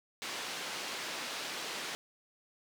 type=band-pass noise; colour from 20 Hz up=white; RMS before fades=-40 dBFS; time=0.22-1.95 s; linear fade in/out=0 ms; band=240 to 4400 Hz; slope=12 dB/octave; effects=none